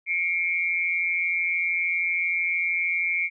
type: tone pair together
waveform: sine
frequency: 2165 / 2338 Hz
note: C#7 / D7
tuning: -41 / -8 cents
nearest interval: minor second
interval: 133 cents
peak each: -25 dBFS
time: 0.06-3.3 s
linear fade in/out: 50 ms
effects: none